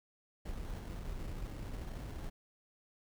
brown noise with sample-and-hold, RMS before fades -42 dBFS, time 0.45-2.3 s, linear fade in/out 10 ms, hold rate 2450 Hz, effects none

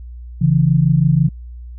sine tone pair together, 138.76 / 164.81 Hz, C#3 / E3, +2 / 0 cents, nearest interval minor third, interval 298 cents, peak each -13 dBFS, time 0.41-1.29 s, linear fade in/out 10 ms, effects added 60 Hz sine -30 dBFS peak until 1.78 s

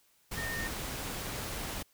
sine tone in noise, 1832 Hz, A#6, 31 cents flat, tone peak -36 dBFS, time 0.37-0.68 s, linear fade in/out 10 ms, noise pink, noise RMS -38 dBFS, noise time 0.31-1.83 s, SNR -1 dB, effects white hiss -68 dBFS RMS until 1.93 s

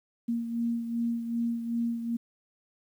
sine beating tone pair, 233.1 / 235.7 Hz, A#3 / A#3, 0 / +19 cents, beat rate 2.6 Hz, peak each -28 / -36 dBFS, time 0.28-2.17 s, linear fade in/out 10 ms, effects 10-bit

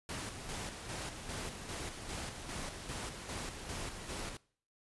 pink noise with tremolo, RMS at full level -41 dBFS, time 0.09-4.37 s, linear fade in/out 2 ms, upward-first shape square, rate 2.5 Hz, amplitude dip 45%, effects noise-tail reverb RT60 0.5 s tail -22 dB re dry + resampled to 24000 Hz

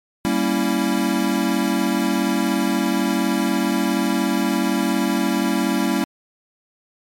square chord, G diminished seventh, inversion none, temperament equal, 196 / 233.1 / 277.2 / 329.6 Hz, G3 / Bb3 / Db4 / Fb4, 0 / 0 / 0 / 0 cents, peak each -24 dBFS, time 0.25-6.04 s, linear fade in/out 0 ms, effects MP3 64 kbps

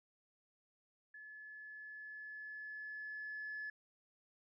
sine tone with level ramp, 1717 Hz, A6, 43 cents flat, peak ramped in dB -51 to -40 dBFS, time 1.14-3.7 s, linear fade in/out 5 ms, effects tanh soft clip ceiling -38 dBFS

